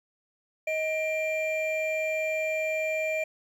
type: tone pair together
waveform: triangle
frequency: 629 / 2375 Hz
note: D#5 / D7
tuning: +19 / +19 cents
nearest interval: octave + major seventh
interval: 2300 cents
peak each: -26 / -29 dBFS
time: 0.67-3.24 s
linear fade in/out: 5 ms
effects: 10-bit